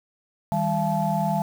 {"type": "tone cluster", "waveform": "sine", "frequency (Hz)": [158.9, 198.2, 682, 866], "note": ["D#3", "G3", "F5", "A5"], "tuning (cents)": [37, 19, -41, -28], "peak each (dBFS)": -26, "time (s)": [0.52, 1.42], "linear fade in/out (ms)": 0, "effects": ["tanh soft clip ceiling -11 dBFS", "7-bit"]}